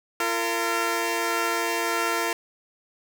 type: tone pair together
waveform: 10% pulse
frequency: 341.6 / 456 Hz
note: F4 / A#4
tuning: -38 / -38 cents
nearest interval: perfect fourth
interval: 500 cents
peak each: -18 dBFS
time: 0.2-2.33 s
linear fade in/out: 2 ms
effects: none